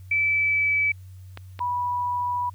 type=tone with pitch glide; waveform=sine; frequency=2315 to 2298 Hz; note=D7 to D7; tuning=-25 to -38 cents; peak=-19 dBFS; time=0.11-0.92 s; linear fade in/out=5 ms; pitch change=-13 cents; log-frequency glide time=0.24-0.73 s
type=clicks; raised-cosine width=0.3 ms; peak=-20 dBFS; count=2; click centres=1.374 / 1.592 s
type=tone; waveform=sine; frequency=979 Hz; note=B5; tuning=15 cents flat; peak=-23 dBFS; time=1.6-2.5 s; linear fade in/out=10 ms
effects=added 93 Hz sine -40 dBFS peak until 2.54 s + white hiss -62 dBFS RMS until 2.54 s